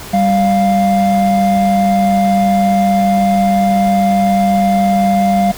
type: tone pair together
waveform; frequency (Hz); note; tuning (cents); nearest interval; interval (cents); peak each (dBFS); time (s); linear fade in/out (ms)
triangle; 196.01 / 698.5; G3 / F5; 0 / 0; octave + minor seventh; 2200; -10; 0.13-5.52; 10
effects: pink hiss -30 dBFS RMS until 5.57 s